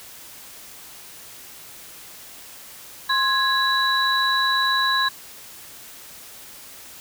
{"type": "tone cluster", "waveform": "sine", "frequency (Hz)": [1055, 1663, 3934], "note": ["C6", "G#6", "B7"], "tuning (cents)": [14, 2, -7], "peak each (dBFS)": -22, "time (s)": [3.09, 5.09], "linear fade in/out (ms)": 10, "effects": ["white hiss -42 dBFS RMS until 7 s"]}